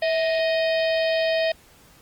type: harmonic tone with a mistuned harmonic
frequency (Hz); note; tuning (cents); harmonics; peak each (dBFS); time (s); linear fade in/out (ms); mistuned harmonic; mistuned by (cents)
623; D#5; +2; 1 / 3 / 4 / 5 / 6 / 7 / 8; -20 / -30 / -32 / -34 / -36 / -37 / -38; 0.02-1.52; 5; 1; +72
effects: pink hiss -53 dBFS RMS until 2.01 s + Opus 24 kbps